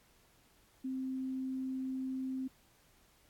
sine tone, 261.6 Hz, C4, in tune, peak -35 dBFS, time 0.84-2.48 s, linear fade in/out 10 ms, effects pink hiss -67 dBFS RMS until 3.29 s + AAC 64 kbps

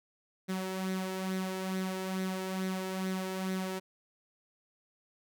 sawtooth tone with flanger, 188.1 Hz, F#3, 29 cents sharp, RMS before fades -35 dBFS, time 0.48-3.8 s, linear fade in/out 20 ms, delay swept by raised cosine 0.5 to 2.3 ms, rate 2.3 Hz, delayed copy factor +0.5, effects none

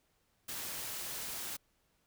white noise, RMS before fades -41 dBFS, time 0.48-1.57 s, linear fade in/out 10 ms, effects pink hiss -75 dBFS RMS until 2.06 s

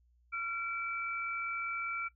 sine tone pair together, 1370 / 2315 Hz, F6 / D7, -34 / -25 cents, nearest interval major sixth, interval 909 cents, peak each -36 / -37 dBFS, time 0.32-2.09 s, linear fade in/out 20 ms, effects noise-tail reverb RT60 0.1 s tail -20 dB re dry + added 60 Hz sine -65 dBFS peak until 2.15 s

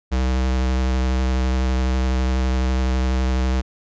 square tone with vibrato, 64.1 Hz, C2, 35 cents flat, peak -18 dBFS, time 0.11-3.62 s, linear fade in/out 20 ms, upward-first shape square, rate 12 Hz, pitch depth 14 cents each way, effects resampled to 16000 Hz

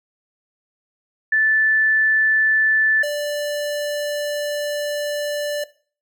sine / square tone pair in turn, 1754 / 587.2 Hz, A6 / D5, -6 / 0 cents, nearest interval octave + perfect fifth, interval 1894 cents, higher first, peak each -14 / -22 dBFS, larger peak first, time 1.32-3.03 / 3.03-5.64 s, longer second, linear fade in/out 5 ms, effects noise-tail reverb RT60 0.4 s tail -17 dB re dry

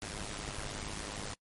pink noise with amplitude modulation, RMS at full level -37 dBFS, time 0.02-1.34 s, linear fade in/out 0 ms, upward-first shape sine, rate 103 Hz, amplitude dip 80%, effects noise-tail reverb RT60 0.1 s tail -24 dB re dry + MP3 48 kbps

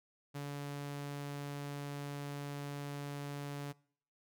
sawtooth tone, 143.1 Hz, D3, 45 cents flat, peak -36 dBFS, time 0.34-3.73 s, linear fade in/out 20 ms, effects noise-tail reverb RT60 0.6 s tail -24 dB re dry

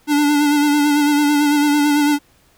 square tone with vibrato, 292.8 Hz, D4, 5 cents flat, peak -13 dBFS, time 0.07-2.19 s, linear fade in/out 50 ms, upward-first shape sine, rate 9 Hz, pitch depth 33 cents each way, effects pink hiss -55 dBFS RMS until 2.57 s

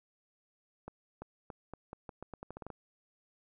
accelerating click train, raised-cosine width 1 ms, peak -29 dBFS, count 14, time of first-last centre 0.88-2.703 s, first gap 340 ms, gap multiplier 0.83, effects none

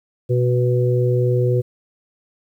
harmonic tone, 123.47 Hz, B2, in tune, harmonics 1 / 3 / 4, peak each -16 / -21 / -22 dBFS, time 0.29-1.62 s, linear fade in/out 20 ms, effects 9-bit

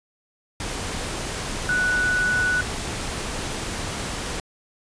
sine tone in noise, 1480 Hz, F#6, in tune, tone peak -19 dBFS, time 1.69-2.61 s, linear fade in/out 2 ms, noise pink, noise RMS -29 dBFS, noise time 0.6-4.4 s, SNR +7 dB, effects resampled to 22050 Hz

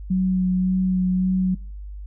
sine tone with vibrato, 185 Hz, F#3, in tune, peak -17 dBFS, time 0.1-1.55 s, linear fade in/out 10 ms, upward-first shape sine, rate 1.8 Hz, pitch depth 15 cents each way, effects noise-tail reverb RT60 0.4 s tail -26 dB re dry + added 50 Hz sine -32 dBFS peak until 2.06 s

